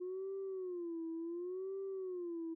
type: tone with vibrato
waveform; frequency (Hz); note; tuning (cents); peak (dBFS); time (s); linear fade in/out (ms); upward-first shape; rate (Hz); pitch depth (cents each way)
sine; 357; F4; +38; -38; 0-2.55; 20; sine; 0.69; 150
effects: tanh soft clip ceiling -36 dBFS